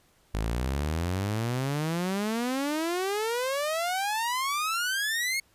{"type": "exponential sweep", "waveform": "sawtooth", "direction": "up", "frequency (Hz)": [51.1, 2198], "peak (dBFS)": -23, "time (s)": [0.34, 5.4], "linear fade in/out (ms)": 5, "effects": ["pink hiss -64 dBFS RMS until 5.54 s", "resampled to 32000 Hz"]}